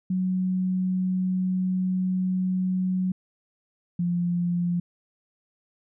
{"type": "tone pair in turn", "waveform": "sine", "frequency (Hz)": [185, 174.62], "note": ["F#3", "F3"], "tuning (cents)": [0, 0], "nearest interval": "minor second", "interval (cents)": 100, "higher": "first", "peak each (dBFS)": -22, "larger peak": "neither", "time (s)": [[0.1, 3.12], [3.99, 4.8]], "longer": "first", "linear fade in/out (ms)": 5, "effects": []}